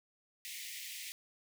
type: high-pass noise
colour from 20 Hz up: pink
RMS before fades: -45 dBFS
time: 0.45-1.12 s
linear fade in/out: 0 ms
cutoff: 1900 Hz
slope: 96 dB/octave
effects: none